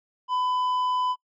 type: tone with tanh clipping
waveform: sine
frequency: 1003 Hz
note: B5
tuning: 26 cents sharp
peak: -24 dBFS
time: 0.28-1.16 s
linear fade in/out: 50 ms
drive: 7 dB
effects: noise-tail reverb RT60 0.1 s tail -25 dB re dry